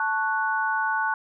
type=chord; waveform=sine; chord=F# minor; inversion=first; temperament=equal; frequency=880 / 1108.7 / 1480 Hz; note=A5 / C#6 / F#6; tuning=0 / 0 / 0 cents; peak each=-26 / -30 / -25 dBFS; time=0-1.14 s; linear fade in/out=2 ms; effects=none